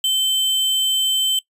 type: tone with sample-and-hold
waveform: sine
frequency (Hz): 3084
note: G7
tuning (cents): -29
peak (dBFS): -15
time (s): 0.04-1.39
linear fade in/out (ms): 2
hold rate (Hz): 11025
effects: noise-tail reverb RT60 0.1 s tail -21 dB re dry + resampled to 32000 Hz